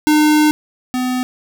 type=tone pair in turn; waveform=square; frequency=303.4 / 252.6 Hz; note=D#4 / B3; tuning=-44 / +39 cents; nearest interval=minor third; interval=317 cents; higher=first; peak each=-10 / -17 dBFS; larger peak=first; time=0.07-0.51 / 0.94-1.23 s; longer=first; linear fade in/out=0 ms; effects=none